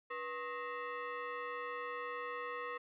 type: tone with frequency modulation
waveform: sine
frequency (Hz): 295.6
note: D4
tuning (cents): +11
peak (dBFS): -39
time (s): 0.1-2.78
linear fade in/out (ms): 10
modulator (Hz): 783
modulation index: 2.3
effects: none